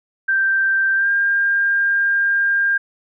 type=tone with pitch glide; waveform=sine; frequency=1569 to 1602.9 Hz; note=G6 to G6; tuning=+1 to +38 cents; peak=-14 dBFS; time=0.28-2.78 s; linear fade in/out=10 ms; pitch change=+37 cents; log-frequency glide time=0.95-1.09 s; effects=none